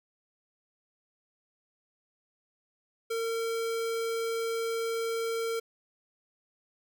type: tone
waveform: square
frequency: 456.5 Hz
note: A#4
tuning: 36 cents flat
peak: -30 dBFS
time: 3.1-5.6 s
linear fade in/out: 10 ms
effects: none